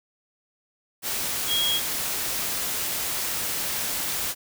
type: tone in noise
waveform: sine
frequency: 3291 Hz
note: G#7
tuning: 16 cents flat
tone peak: -22 dBFS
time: 1.47-1.81 s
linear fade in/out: 50 ms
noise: white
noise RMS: -28 dBFS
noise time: 1.02-4.35 s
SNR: +3 dB
effects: none